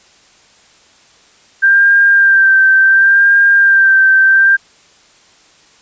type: tone with vibrato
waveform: sine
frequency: 1581 Hz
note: G6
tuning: 14 cents sharp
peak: -5 dBFS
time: 1.62-4.57 s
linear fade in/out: 20 ms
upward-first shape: sine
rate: 0.7 Hz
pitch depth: 28 cents each way
effects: white hiss -47 dBFS RMS until 5.81 s + resampled to 16000 Hz